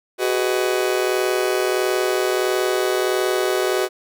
40% pulse chord, G# minor seventh, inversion third, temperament just, 373.8 / 415.3 / 498.4 / 623 Hz, F#4 / G#4 / B4 / D#5, +18 / 0 / +16 / +2 cents, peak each -20 / -25 / -25 / -25 dBFS, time 0.18-3.89 s, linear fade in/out 50 ms, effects none

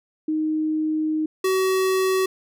sine / square tone pair in turn, 311.1 / 377.8 Hz, D#4 / F#4, 0 / +36 cents, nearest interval minor third, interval 336 cents, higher second, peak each -20 / -19 dBFS, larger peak second, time 0.28-1.26 / 1.44-2.26 s, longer first, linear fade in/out 5 ms, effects none

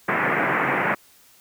white band-pass noise, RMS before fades -22 dBFS, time 0.08-0.95 s, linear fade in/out 10 ms, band 120 to 2200 Hz, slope 48 dB/octave, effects white hiss -54 dBFS RMS until 1.4 s

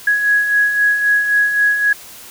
sine beating tone pair, 1665 / 1668.8 Hz, G#6 / G#6, +4 / +8 cents, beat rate 3.8 Hz, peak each -21 / -12 dBFS, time 0.07-1.93 s, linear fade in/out 5 ms, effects white hiss -37 dBFS RMS until 2.3 s

